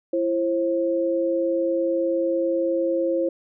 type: tone pair together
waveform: sine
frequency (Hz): 336.1 / 533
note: E4 / C5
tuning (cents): +34 / +32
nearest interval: minor sixth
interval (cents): 798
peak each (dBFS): -23 / -22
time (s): 0.13-3.29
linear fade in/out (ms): 5
effects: none